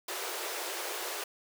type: high-pass noise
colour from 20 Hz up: pink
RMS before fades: -37 dBFS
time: 0.08-1.24 s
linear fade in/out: 5 ms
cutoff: 340 Hz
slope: 96 dB/octave
effects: none